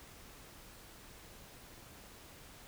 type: silence
effects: pink hiss -55 dBFS RMS until 2.67 s